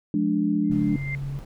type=chord; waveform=sine; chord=D diminished; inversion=first; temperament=just; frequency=176.2 / 211.4 / 293.7 Hz; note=F3 / Ab3 / D4; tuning=+16 / +31 / 0 cents; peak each=-27 / -24 / -23 dBFS; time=0.14-0.96 s; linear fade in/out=2 ms
type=tone with exponential growth; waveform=sine; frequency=2093 Hz; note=C7; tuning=in tune; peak=-27 dBFS; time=0.64-1.15 s; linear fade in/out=1 ms; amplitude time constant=110 ms
type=tone; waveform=sine; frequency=138.59 Hz; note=C#3; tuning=in tune; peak=-28 dBFS; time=0.7-1.39 s; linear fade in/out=0 ms
type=noise; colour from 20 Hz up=brown; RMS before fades=-39 dBFS; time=0.71-1.45 s; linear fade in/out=5 ms
effects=none